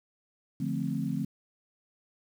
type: chord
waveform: sine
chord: D minor seventh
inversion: none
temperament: equal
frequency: 146.83 / 174.61 / 220 / 261.6 Hz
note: D3 / F3 / A3 / C4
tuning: 0 / 0 / 0 / 0 cents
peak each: -34 dBFS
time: 0.6-1.25 s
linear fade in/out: 5 ms
effects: 9-bit